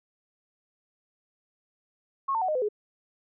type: tone with pitch steps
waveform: sine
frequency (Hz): 1089 / 900 / 743.8 / 614.7 / 508 / 419.9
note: C#6 / A5 / F#5 / D#5 / B4 / G#4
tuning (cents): -31 / +39 / +9 / -21 / +49 / +19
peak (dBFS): -24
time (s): 2.28-2.688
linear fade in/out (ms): 10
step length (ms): 68
effects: none